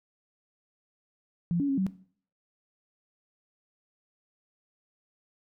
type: tone with pitch steps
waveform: sine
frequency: 172.4 / 282.3 / 272.8 / 189.5 Hz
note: F3 / C#4 / C#4 / F#3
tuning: -22 / +32 / -28 / +42 cents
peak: -24 dBFS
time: 1.51-1.866 s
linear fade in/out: 0 ms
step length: 89 ms
effects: noise-tail reverb RT60 0.5 s tail -17 dB re dry